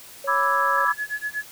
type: tone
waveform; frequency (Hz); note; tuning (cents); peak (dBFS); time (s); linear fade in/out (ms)
sine; 554.4; C#5; 0; -29; 0.24-0.85; 5
type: chord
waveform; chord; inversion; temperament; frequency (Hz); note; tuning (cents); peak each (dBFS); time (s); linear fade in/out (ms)
sine; E dominant seventh; second; equal; 987.8 / 1174.7 / 1318.5 / 1661.2; B5 / D6 / E6 / G#6; 0 / 0 / 0 / 0; -24; 0.27-0.93; 20
type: tone with tremolo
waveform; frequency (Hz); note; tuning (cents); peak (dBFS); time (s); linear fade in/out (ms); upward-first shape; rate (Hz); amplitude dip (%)
sine; 1700; G#6; +40; -23; 0.75-1.45; 50; sine; 8.3; 100
effects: white hiss -44 dBFS RMS until 1.51 s